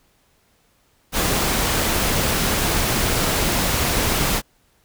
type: noise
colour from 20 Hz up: pink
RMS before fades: -20 dBFS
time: 1.12-4.42 s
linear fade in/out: 50 ms
effects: pink hiss -61 dBFS RMS until 4.84 s

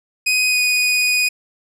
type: tone with pitch glide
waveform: sawtooth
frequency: 2503 to 2479 Hz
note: D#7 to D#7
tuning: +10 to -7 cents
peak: -11 dBFS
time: 0.26-1.29 s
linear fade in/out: 10 ms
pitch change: -17 cents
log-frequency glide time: 0.49-0.58 s
effects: low-pass 12000 Hz 12 dB/octave

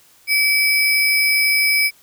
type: tone with sample-and-hold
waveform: sine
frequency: 2296 Hz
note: D7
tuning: 40 cents flat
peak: -13 dBFS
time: 0.27-1.91 s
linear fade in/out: 50 ms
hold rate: 7350 Hz
effects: white hiss -52 dBFS RMS until 2.02 s

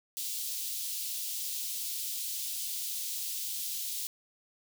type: high-pass noise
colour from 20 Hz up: white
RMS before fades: -36 dBFS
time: 0.17-4.07 s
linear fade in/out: 0 ms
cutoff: 3200 Hz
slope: 24 dB/octave
effects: none

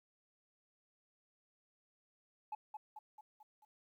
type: tone with echo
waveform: sine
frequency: 853 Hz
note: G#5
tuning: 46 cents sharp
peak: -37 dBFS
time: 2.52-2.55 s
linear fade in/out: 5 ms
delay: 220 ms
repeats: 5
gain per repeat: -5 dB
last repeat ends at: 3.65 s
effects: tanh soft clip ceiling -38 dBFS + 13-bit

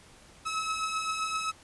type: beating tone pair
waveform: sawtooth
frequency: 1284 / 1291.7 Hz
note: E6 / E6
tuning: -46 / -36 cents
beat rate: 7.7 Hz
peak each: -33 / -27 dBFS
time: 0.45-1.52 s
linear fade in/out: 20 ms
effects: pink hiss -55 dBFS RMS until 1.63 s + resampled to 24000 Hz

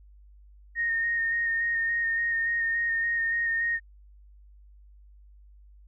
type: tone with vibrato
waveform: sine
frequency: 1848 Hz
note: A#6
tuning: 16 cents flat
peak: -24 dBFS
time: 0.75-3.8 s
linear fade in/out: 50 ms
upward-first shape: square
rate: 3.5 Hz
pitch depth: 14 cents each way
effects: added 50 Hz sine -50 dBFS peak until 5.87 s

